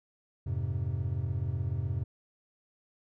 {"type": "chord", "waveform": "triangle", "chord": "F minor", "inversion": "none", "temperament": "equal", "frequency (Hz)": [87.31, 103.83, 130.81], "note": ["F2", "Ab2", "C3"], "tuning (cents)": [0, 0, 0], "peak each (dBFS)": -32, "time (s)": [0.46, 2.04], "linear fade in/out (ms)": 10, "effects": []}